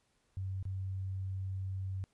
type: tone with dropouts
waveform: sine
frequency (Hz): 95.3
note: G2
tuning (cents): -48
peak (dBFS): -35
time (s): 0.37-2.04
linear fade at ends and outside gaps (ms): 0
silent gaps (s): 0.627-0.653
effects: pink hiss -75 dBFS RMS until 2.13 s + resampled to 24000 Hz